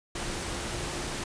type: tone in noise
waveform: sine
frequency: 349.2 Hz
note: F4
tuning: in tune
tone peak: -43 dBFS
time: 0.15-1.24 s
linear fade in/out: 5 ms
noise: pink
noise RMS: -34 dBFS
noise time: 0.15-1.24 s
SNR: -12 dB
effects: resampled to 22050 Hz